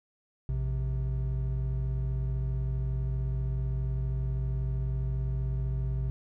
triangle tone pair together, 58.18 / 130.6 Hz, A#1 / C3, -3 / -3 cents, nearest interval octave + major second, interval 1400 cents, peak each -28 / -29 dBFS, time 0.49-6.1 s, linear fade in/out 0 ms, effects none

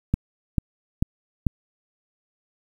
click train, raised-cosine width 5 ms, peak -7 dBFS, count 4, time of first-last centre 0.14-1.467 s, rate 2.26 Hz, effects 8-bit

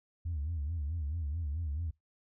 sine tone with vibrato, 77.78 Hz, D#2, in tune, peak -31 dBFS, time 0.25-1.91 s, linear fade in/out 10 ms, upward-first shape sine, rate 4.6 Hz, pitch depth 170 cents each way, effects noise-tail reverb RT60 0.2 s tail -26 dB re dry + tanh soft clip ceiling -29 dBFS

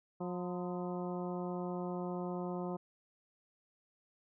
harmonic tone with a mistuned harmonic, 179 Hz, F3, 43 cents sharp, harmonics 1 / 2 / 3 / 4 / 5 / 6 / 7, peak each -39 / -41 / -45 / -46 / -50 / -50 / -54 dBFS, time 0.2-2.77 s, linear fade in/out 10 ms, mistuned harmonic 6, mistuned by -73 cents, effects none

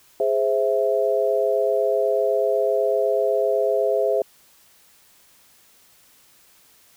sine chord, Ab augmented, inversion none, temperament equal, 415.3 / 523.3 / 659.3 Hz, Ab4 / C5 / E5, 0 / 0 / 0 cents, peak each -22 dBFS, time 0.2-4.22 s, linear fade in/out 2 ms, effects white hiss -55 dBFS RMS until 6.96 s

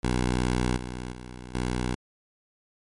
10% pulse tone with level steps, 61.74 Hz, B1, in tune, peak -15 / -25 / -31 / -18 dBFS, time 0.03-1.95 s, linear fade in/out 10 ms, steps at 0.77 / 1.12 / 1.55 s, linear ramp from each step 2 ms, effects MP3 48 kbps

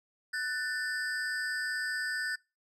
square ring-modulated tone, 1633 Hz, G#6, 30 cents flat, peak -29 dBFS, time 0.33-2.36 s, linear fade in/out 10 ms, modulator 142 Hz, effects noise-tail reverb RT60 0.3 s tail -26 dB re dry + low-pass 8000 Hz 12 dB/octave

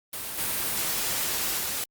white noise with level steps, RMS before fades -34 / -28 / -30 dBFS, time 0.13-1.84 s, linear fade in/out 2 ms, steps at 0.38 / 1.58 s, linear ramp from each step 5 ms, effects Opus 32 kbps

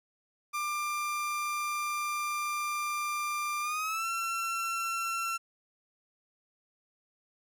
30% pulse tone with pitch glide, 1191 to 1352.4 Hz, D6 to E6, +24 to +44 cents, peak -28 dBFS, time 0.53-5.38 s, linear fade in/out 20 ms, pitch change +220 cents, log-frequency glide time 3.61-4.07 s, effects none

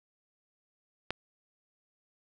click, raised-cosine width 0.3 ms, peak -15 dBFS, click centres 1.106 s, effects none

